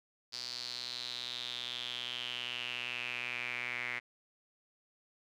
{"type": "tone with band-pass filter sweep", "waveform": "sawtooth", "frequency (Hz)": 122.5, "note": "B2", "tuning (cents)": -14, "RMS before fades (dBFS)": -40, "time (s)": [0.32, 4], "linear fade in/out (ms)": 20, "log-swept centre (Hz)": [4700, 2100], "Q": 6.6, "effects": []}